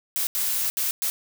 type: noise bursts at uneven times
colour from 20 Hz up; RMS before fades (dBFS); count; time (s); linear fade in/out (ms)
blue; -25; 4; 0.16-0.27 / 0.35-0.7 / 0.77-0.91 / 1.02-1.1; 0
effects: none